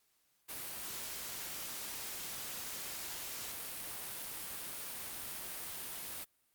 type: noise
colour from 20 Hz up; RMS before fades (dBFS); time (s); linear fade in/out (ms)
white; -43; 0.48-6.25; 20
effects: white hiss -75 dBFS RMS until 6.54 s + Opus 48 kbps